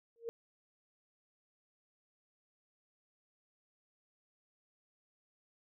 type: tone with exponential growth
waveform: sine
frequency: 462.7 Hz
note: A#4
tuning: 13 cents flat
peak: -33 dBFS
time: 0.16-0.29 s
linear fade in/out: 0 ms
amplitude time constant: 27 ms
effects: none